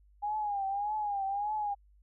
sine tone with vibrato, 816 Hz, G#5, 31 cents flat, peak -30 dBFS, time 0.22-1.75 s, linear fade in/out 20 ms, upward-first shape triangle, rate 1.7 Hz, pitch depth 99 cents each way, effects added 50 Hz sine -59 dBFS peak until 2.02 s

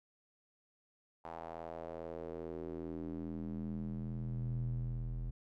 square tone with band-pass filter sweep, 41.2 Hz, E1, in tune, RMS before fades -41 dBFS, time 1.24-5.31 s, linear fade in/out 10 ms, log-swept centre 840 to 83 Hz, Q 2.8, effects none

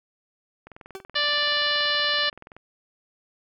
click train, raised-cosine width 0.5 ms, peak -28 dBFS, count 41, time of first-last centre 0.67-2.566 s, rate 21.1 Hz
40% pulse tone with exponential decay, 384.4 Hz, G4, 34 cents flat, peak -29 dBFS, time 0.95-1.05 s, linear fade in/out 1 ms, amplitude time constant 21 ms
harmonic tone, 587.3 Hz, D5, in tune, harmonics 1 / 2 / 3 / 4 / 5 / 6 / 7 / 8 / 9, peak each -32 / -31 / -26 / -36 / -27 / -30 / -28 / -34 / -37 dBFS, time 1.15-2.3 s, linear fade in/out 10 ms
effects none

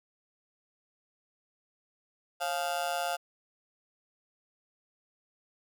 35% pulse tone with amplitude modulation, 698.5 Hz, F5, in tune, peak -24 dBFS, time 2.4-3.17 s, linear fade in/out 20 ms, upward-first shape sine, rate 157 Hz, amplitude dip 95%, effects none

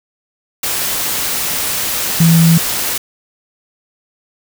sine tone in noise, 165.3 Hz, E3, 5 cents sharp, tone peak -6 dBFS, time 2.2-2.58 s, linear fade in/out 5 ms, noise white, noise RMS -18 dBFS, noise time 0.63-2.98 s, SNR +9 dB, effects none

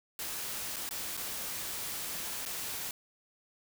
white noise with dropouts, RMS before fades -38 dBFS, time 0.19-2.91 s, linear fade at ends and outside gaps 2 ms, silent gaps 0.761-0.765 / 0.891-0.909 / 1.169-1.174 / 2.453-2.46 s, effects none

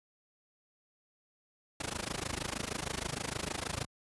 pink noise with amplitude modulation, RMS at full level -33 dBFS, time 1.8-3.85 s, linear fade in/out 5 ms, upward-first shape sine, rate 26.4 Hz, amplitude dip 95%, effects high-pass 60 Hz 12 dB/octave + resampled to 24000 Hz

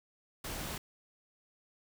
pink noise, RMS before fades -40 dBFS, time 0.44-0.78 s, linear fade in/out 5 ms, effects none

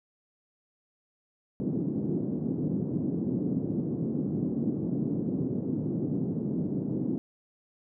white band-pass noise, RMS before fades -30 dBFS, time 1.6-7.18 s, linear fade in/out 0 ms, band 140 to 300 Hz, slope 24 dB/octave, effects none

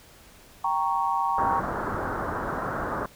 sine chord, G diminished, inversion none, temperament equal, 784 / 932.3 / 1108.7 Hz, G5 / Bb5 / Db6, 0 / 0 / 0 cents, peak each -28 / -26 / -27 dBFS, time 0.64-1.6 s, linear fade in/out 5 ms
white low-pass noise, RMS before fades -30 dBFS, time 1.38-3.06 s, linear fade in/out 2 ms, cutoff 1500 Hz, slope 48 dB/octave
click, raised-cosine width 5 ms, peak -21 dBFS, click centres 1.946 s
effects pink hiss -52 dBFS RMS until 3.15 s

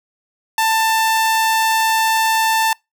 sawtooth tone, 889 Hz, A5, 18 cents sharp, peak -10 dBFS, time 0.58-2.73 s, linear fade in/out 2 ms, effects noise-tail reverb RT60 0.2 s tail -26 dB re dry

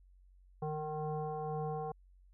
sine tone with frequency modulation, 460 Hz, A#4, 23 cents flat, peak -35 dBFS, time 0.62-1.92 s, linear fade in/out 5 ms, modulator 306 Hz, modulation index 1.4, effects added 46 Hz sine -59 dBFS peak until 2.33 s

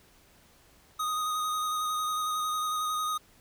square tone with vibrato, 1244.5 Hz, D#6, in tune, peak -29 dBFS, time 0.99-3.18 s, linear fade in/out 10 ms, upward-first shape square, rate 11 Hz, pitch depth 15 cents each way, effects pink hiss -60 dBFS RMS until 3.4 s

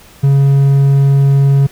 triangle tone, 138.59 Hz, C#3, in tune, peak -4 dBFS, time 0.23-1.67 s, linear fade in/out 10 ms, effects pink hiss -41 dBFS RMS until 1.71 s

